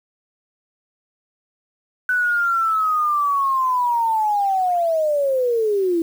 sine linear sweep, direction down, 1500 to 324.8 Hz, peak -16 dBFS, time 2.09-6.02 s, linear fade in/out 2 ms, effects 7-bit

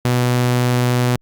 sawtooth tone, 123.47 Hz, B2, in tune, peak -10 dBFS, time 0.05-1.16 s, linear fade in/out 0 ms, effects Opus 48 kbps

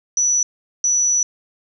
sine tone bursts at uneven times, 5920 Hz, F#8, in tune, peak -14 dBFS, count 2, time 0.17-0.43 / 0.84-1.23 s, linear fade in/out 2 ms, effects none

